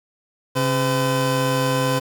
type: tone pair together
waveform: 25% pulse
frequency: 134.9 / 509.3 Hz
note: C#3 / C5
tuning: -47 / -47 cents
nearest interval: octave + major seventh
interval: 2300 cents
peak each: -17 / -17 dBFS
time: 0.55-2 s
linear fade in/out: 20 ms
effects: 7-bit